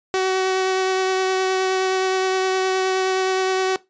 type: tone with vibrato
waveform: sawtooth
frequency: 376.6 Hz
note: F#4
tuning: 31 cents sharp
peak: -14 dBFS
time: 0.14-3.76 s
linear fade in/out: 0 ms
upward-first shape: triangle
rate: 9.6 Hz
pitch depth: 12 cents each way
effects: noise-tail reverb RT60 0.2 s tail -19 dB re dry + resampled to 16000 Hz